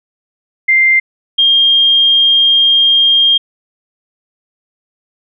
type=tone pair in turn; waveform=sine; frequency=2093 / 3216 Hz; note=C7 / G7; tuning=0 / +44 cents; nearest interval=perfect fifth; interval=744 cents; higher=second; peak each=-6 dBFS; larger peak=neither; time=0.68-1 / 1.38-3.38 s; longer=second; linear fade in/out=10 ms; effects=none